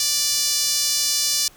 sawtooth tone with high-pass filter, 587.3 Hz, D5, in tune, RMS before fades -21 dBFS, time 0-1.48 s, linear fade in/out 2 ms, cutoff 5100 Hz, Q 2.3, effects pink hiss -50 dBFS RMS until 1.56 s

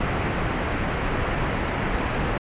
pink low-pass noise, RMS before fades -25 dBFS, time 0-2.38 s, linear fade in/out 5 ms, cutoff 2500 Hz, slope 24 dB/octave, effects resampled to 8000 Hz

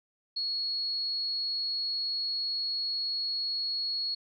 sine tone, 4337 Hz, C#8, 39 cents flat, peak -29 dBFS, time 0.36-4.15 s, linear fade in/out 10 ms, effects none

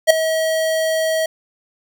square tone with ADSR envelope, 640 Hz, D#5, 49 cents sharp, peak -4 dBFS, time 0.07-1.26 s, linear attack 33 ms, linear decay 6 ms, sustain -13 dB, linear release 4 ms, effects none

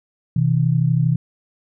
sine tone pair together, 127.51 / 160.1 Hz, C3 / D#3, -44 / +50 cents, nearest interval major third, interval 394 cents, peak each -17 dBFS, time 0.36-1.16 s, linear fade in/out 5 ms, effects none

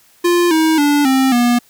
square tone with pitch steps, 349 / 318.2 / 290.1 / 264.5 / 241.1 Hz, F4 / D#4 / D4 / C4 / B3, -1 / +39 / -21 / +19 / -41 cents, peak -11 dBFS, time 0.24-1.59 s, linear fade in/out 10 ms, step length 270 ms, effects white hiss -51 dBFS RMS until 1.69 s

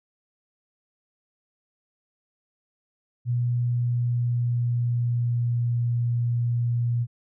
sine tone with pitch glide, 121.3 to 119.35 Hz, B2 to A#2, -31 to +41 cents, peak -21 dBFS, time 3.25-7.07 s, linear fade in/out 50 ms, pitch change -28 cents, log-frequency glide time 3.5-5.78 s, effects none

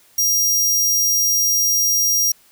sawtooth tone, 5700 Hz, F8, 34 cents sharp, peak -12 dBFS, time 0.18-2.32 s, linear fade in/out 5 ms, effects white hiss -53 dBFS RMS until 2.51 s

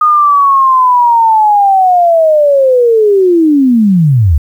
sine linear sweep, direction down, 1236 to 67 Hz, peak -4 dBFS, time 0.01-4.38 s, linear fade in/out 5 ms, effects 7-bit

